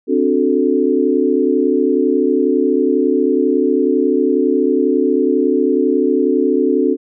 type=chord; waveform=sine; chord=D dominant seventh; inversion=third; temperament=equal; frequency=261.6 / 293.7 / 370 / 440 Hz; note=C4 / D4 / F#4 / A4; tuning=0 / 0 / 0 / 0 cents; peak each=-17 dBFS; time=0.07-6.97 s; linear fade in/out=50 ms; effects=none